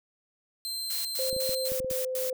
sawtooth tone, 4126 Hz, C8, 25 cents flat, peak -29 dBFS, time 0.65-1.68 s, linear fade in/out 0 ms
blue noise bursts, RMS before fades -34 dBFS, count 6, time 0.9-2.3 s, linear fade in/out 2 ms, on 150 ms, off 100 ms
sine tone with pitch glide, 523.3 to 514.6 Hz, C5 to C5, 0 to -29 cents, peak -29 dBFS, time 1.19-2.33 s, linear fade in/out 2 ms, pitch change -29 cents, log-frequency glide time 1.46-2.12 s
clicks, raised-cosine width 3 ms, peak -28 dBFS, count 7, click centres 1.329 / 1.365 / 1.493 / 1.719 / 1.802 / 1.846 / 1.912 s
effects none

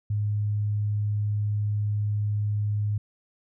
sine tone, 104.3 Hz, G#2, 8 cents sharp, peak -23 dBFS, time 0.1-2.98 s, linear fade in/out 5 ms, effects none

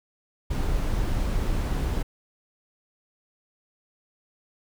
brown noise, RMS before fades -25 dBFS, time 0.5-2.03 s, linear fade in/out 10 ms, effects none

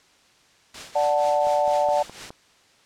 white noise with tremolo, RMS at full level -34 dBFS, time 0.74-2.3 s, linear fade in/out 5 ms, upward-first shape triangle, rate 4.2 Hz, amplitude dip 75%
sine chord, D major, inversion none, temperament equal, 587.3 / 740 / 880 Hz, D5 / F#5 / A5, 0 / 0 / 0 cents, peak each -21 / -23 / -24 dBFS, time 0.95-2.03 s, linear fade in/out 10 ms
click train, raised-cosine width 1 ms, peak -24 dBFS, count 5, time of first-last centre 1.47-2.305 s, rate 4.79 Hz
effects white hiss -57 dBFS RMS until 2.85 s + low-pass 6000 Hz 12 dB/octave

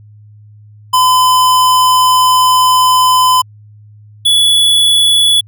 square tone pair in turn, 1015 / 3414 Hz, B5 / G#7, +47 / +47 cents, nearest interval octave + major sixth, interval 2100 cents, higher second, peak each -7 dBFS, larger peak neither, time 0.93-3.42 / 4.25-5.41 s, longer first, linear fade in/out 10 ms, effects added 105 Hz sine -36 dBFS peak until 5.47 s

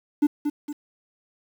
triangle tone with echo, 294.2 Hz, D4, 3 cents sharp, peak -12 dBFS, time 0.22-0.27 s, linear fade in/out 10 ms, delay 230 ms, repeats 2, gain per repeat -7 dB, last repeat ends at 0.73 s, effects tanh soft clip ceiling -9 dBFS + 8-bit

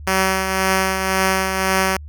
5% pulse tone with tremolo, 190 Hz, F#3, 46 cents sharp, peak -3 dBFS, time 0.07-1.97 s, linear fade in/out 2 ms, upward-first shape triangle, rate 1.9 Hz, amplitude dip 50%, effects added 74 Hz sine -32 dBFS peak until 2.08 s

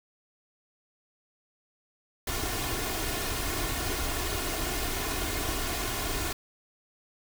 pink noise with comb filter, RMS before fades -31 dBFS, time 2.27-6.33 s, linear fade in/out 5 ms, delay 2.8 ms, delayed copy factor +0.6, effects none

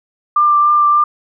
sine tone with vibrato, 1187 Hz, D6, 18 cents sharp, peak -8 dBFS, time 0.36-1.04 s, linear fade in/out 5 ms, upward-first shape triangle, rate 3.4 Hz, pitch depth 15 cents each way, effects none

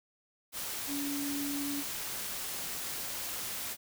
sine tone in noise, 283.9 Hz, C#4, 41 cents sharp, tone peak -34 dBFS, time 0.87-1.84 s, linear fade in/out 50 ms, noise white, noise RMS -38 dBFS, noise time 0.52-3.77 s, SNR +1 dB, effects none

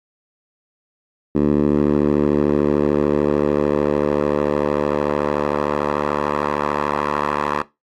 10% pulse tone with band-pass filter sweep, 73.42 Hz, D2, in tune, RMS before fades -18 dBFS, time 1.35-7.62 s, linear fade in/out 5 ms, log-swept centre 300 to 980 Hz, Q 1.6, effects noise-tail reverb RT60 0.2 s tail -17 dB re dry + AAC 48 kbps

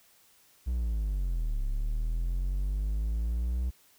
triangle linear two-way sweep, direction down then up, 62.9 to 34 to 62.9 Hz, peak -25 dBFS, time 0.66-3.71 s, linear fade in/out 20 ms, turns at 1.63 s, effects white hiss -62 dBFS RMS until 3.98 s

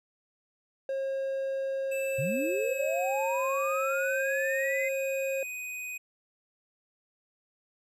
triangle tone, 539 Hz, C#5, 49 cents flat, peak -27 dBFS, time 0.89-5.43 s, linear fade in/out 2 ms
square tone with pitch glide, 2637 to 2496 Hz, E7 to D#7, 0 to +5 cents, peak -36 dBFS, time 1.91-5.98 s, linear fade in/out 10 ms, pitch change -95 cents, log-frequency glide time 2.2-3.47 s
sine linear sweep, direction up, 115.8 to 2083 Hz, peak -30 dBFS, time 2.18-4.89 s, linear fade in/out 10 ms
effects none

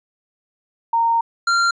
sine / square tone pair in turn, 923 / 1382.9 Hz, A#5 / F6, -17 / -17 cents, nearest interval perfect fifth, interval 700 cents, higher second, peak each -14 / -15 dBFS, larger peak first, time 0.93-1.21 / 1.47-1.71 s, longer first, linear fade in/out 5 ms, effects resampled to 16000 Hz

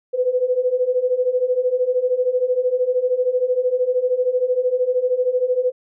sine beating tone pair, 493.9 / 506.9 Hz, B4 / B4, 0 / +45 cents, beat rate 13 Hz, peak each -21 / -18 dBFS, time 0.13-5.72 s, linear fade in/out 20 ms, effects none

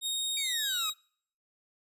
sawtooth tone with pitch glide, 3729 to 3810 Hz, A#7 to A#7, 0 to +37 cents, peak -27 dBFS, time 0.01-0.94 s, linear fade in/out 50 ms, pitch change +37 cents, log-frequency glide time 0.5-0.72 s
sawtooth exponential sweep, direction down, 2349 to 1227 Hz, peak -33 dBFS, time 0.37-0.9 s, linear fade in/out 2 ms
effects noise-tail reverb RT60 0.6 s tail -26 dB re dry + resampled to 32000 Hz

